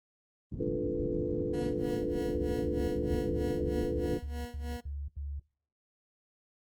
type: low-pass noise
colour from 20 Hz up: white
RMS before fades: -38 dBFS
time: 0.51-4.2 s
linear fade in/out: 20 ms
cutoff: 250 Hz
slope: 24 dB/octave
type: chord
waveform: sine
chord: B half-diminished seventh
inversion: first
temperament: equal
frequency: 293.7 / 349.2 / 440 / 493.9 Hz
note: D4 / F4 / A4 / B4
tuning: 0 / 0 / 0 / 0 cents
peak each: -36 dBFS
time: 0.59-4.19 s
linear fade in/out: 20 ms
type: tone with tremolo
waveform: 20% pulse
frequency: 241 Hz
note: B3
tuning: 42 cents flat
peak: -34 dBFS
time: 1.53-4.81 s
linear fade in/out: 10 ms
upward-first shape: sine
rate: 3.2 Hz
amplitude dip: 90%
type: tone bursts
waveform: sine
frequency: 71.2 Hz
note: C#2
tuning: 47 cents sharp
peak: -35 dBFS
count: 10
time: 2.34-5.396 s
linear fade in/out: 5 ms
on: 230 ms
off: 84 ms
effects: noise-tail reverb RT60 0.5 s tail -25 dB re dry + Opus 24 kbps